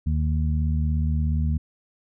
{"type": "harmonic tone", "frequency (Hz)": 77, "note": "D#2", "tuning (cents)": -17, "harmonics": [1, 2, 3], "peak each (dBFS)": [-21, -27, -31], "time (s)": [0.06, 1.58], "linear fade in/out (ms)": 10, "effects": []}